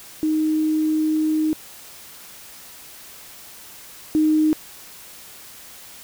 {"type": "tone pair in turn", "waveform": "sine", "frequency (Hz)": [311.1, 309.6], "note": ["D#4", "D#4"], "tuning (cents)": [0, -9], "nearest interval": "unison", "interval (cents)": 9, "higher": "first", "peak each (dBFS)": [-17, -14], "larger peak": "second", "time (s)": [[0.23, 1.53], [4.15, 4.53]], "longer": "first", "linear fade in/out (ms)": 0, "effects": ["white hiss -42 dBFS RMS until 6.03 s"]}